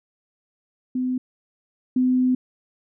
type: tone pair in turn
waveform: sine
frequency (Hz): 254.1 / 254.1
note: B3 / B3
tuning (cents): +49 / +49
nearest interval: unison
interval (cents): 0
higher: neither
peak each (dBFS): -21 / -16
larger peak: second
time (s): 0.95-1.18 / 1.96-2.35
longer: second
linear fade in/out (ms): 5
effects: none